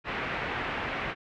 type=low-pass noise; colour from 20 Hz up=white; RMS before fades=-33 dBFS; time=0.04-1.15 s; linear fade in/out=50 ms; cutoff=2400 Hz; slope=24 dB/octave; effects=none